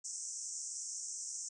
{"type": "band-pass noise", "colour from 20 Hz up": "pink", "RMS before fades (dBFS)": -43, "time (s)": [0.04, 1.49], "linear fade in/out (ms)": 10, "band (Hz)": [5600, 8400], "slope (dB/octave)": 96, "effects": []}